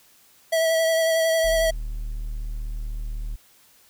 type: tone with vibrato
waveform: square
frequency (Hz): 651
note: E5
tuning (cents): -22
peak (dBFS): -19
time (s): 0.52-1.71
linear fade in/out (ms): 10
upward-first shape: sine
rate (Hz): 11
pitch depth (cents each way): 18
type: tone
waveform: triangle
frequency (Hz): 38.01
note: D#1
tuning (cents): -40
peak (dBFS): -25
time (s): 1.44-3.36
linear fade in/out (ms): 10
effects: white hiss -56 dBFS RMS until 3.89 s

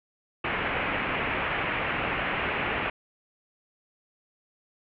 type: low-pass noise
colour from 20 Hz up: white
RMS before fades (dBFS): -29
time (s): 0.44-2.9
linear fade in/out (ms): 5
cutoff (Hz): 2700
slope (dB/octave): 48
effects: none

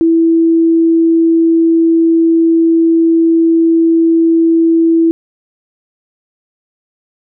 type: tone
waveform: sine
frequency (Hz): 329.6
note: E4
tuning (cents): 0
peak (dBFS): -6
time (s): 0.01-5.11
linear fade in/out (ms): 0
effects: none

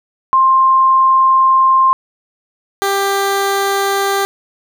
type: tone pair in turn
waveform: sine / 15% pulse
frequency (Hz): 1055 / 395.2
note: C6 / G4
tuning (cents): +14 / +14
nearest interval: octave + perfect fourth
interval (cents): 1700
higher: first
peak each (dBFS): -7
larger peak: neither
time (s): 0.33-1.93 / 2.82-4.25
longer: first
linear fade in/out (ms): 0
effects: none

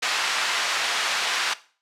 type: band-pass noise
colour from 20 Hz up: pink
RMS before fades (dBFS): -25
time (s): 0.02-1.54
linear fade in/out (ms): 10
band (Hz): 1200 to 5100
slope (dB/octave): 12
effects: noise-tail reverb RT60 0.4 s tail -17 dB re dry + low-pass 12000 Hz 12 dB/octave

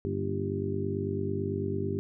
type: harmonic tone with a mistuned harmonic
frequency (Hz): 49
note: G1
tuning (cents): 0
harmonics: 2 / 3 / 4 / 5 / 6 / 7 / 8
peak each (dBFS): -34 / -38 / -38 / -39 / -38 / -39 / -33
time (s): 0.05-1.99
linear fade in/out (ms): 0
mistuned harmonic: 5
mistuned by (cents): -62
effects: none

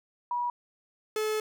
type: tone pair in turn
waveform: sine / 45% pulse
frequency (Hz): 968 / 431.2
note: B5 / A4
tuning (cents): -35 / -35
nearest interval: octave + major second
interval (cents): 1400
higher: first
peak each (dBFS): -27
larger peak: neither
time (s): 0.31-0.5 / 1.16-1.4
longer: second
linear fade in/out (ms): 2
effects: none

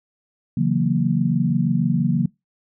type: chord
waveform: sine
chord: F# dominant seventh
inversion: second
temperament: equal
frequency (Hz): 138.59 / 164.81 / 185 / 233.1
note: C#3 / E3 / F#3 / A#3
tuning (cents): 0 / 0 / 0 / 0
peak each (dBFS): -22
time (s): 0.57-2.26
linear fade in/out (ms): 5
effects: noise-tail reverb RT60 0.2 s tail -24 dB re dry

